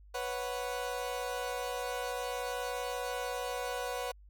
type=chord; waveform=30% pulse; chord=B suspended second; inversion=none; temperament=equal; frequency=493.9 / 554.4 / 740 Hz; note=B4 / C#5 / F#5; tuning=0 / 0 / 0 cents; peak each=-35 / -38 / -37 dBFS; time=0.14-4.12 s; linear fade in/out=10 ms; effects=added 50 Hz sine -53 dBFS peak until 4.29 s